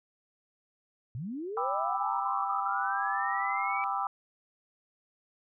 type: linear sweep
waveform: sine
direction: up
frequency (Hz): 105.4 to 2311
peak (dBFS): -34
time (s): 1.15-3.84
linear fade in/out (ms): 0
type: chord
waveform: sine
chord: E minor seventh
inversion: first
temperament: just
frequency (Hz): 791.1 / 988.9 / 1186.7 / 1318.5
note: G5 / B5 / D6 / E6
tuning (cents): +16 / +2 / +18 / 0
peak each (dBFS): -33 / -35 / -34 / -35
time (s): 1.57-4.07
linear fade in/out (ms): 2
effects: none